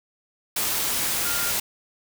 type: tone in noise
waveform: sine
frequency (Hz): 1405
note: F6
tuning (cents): +10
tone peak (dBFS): -31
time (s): 1.25-1.51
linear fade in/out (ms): 5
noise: white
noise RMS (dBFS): -25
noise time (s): 0.56-1.6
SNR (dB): -9
effects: none